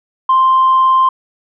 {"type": "tone", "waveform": "sine", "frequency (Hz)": 1047, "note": "C6", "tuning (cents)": 1, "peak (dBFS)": -6, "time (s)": [0.29, 1.09], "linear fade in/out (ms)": 5, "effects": ["tanh soft clip ceiling -4 dBFS"]}